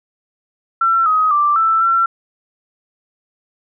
sine tone with pitch steps, 1348 / 1261 / 1176 / 1326 / 1353 Hz, E6 / D#6 / D6 / E6 / E6, +38 / +23 / +2 / +10 / +45 cents, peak -11 dBFS, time 0.81-2.06 s, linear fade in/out 5 ms, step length 250 ms, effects none

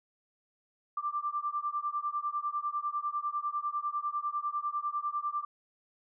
sine beating tone pair, 1176 / 1186 Hz, D6 / D6, +2 / +17 cents, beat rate 10 Hz, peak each -34 / -34 dBFS, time 0.97-5.45 s, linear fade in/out 5 ms, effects none

